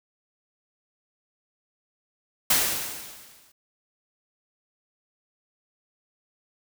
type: noise with exponential decay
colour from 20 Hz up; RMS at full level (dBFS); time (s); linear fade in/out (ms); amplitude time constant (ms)
white; -19; 2.5-3.52; 5; 220
effects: none